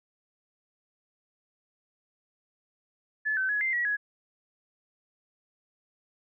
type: tone with pitch steps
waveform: sine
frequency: 1725 / 1533 / 1683 / 2087 / 1923 / 1675 Hz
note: A6 / G6 / G#6 / C7 / B6 / G#6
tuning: -35 / -39 / +23 / -5 / -47 / +14 cents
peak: -25 dBFS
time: 3.25-3.97 s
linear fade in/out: 20 ms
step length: 120 ms
effects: none